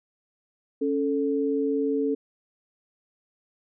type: tone pair together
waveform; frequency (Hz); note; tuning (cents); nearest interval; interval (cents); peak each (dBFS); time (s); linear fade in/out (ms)
sine; 277.2 / 440; C#4 / A4; 0 / 0; minor sixth; 800; -25; 0.81-2.15; 10
effects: none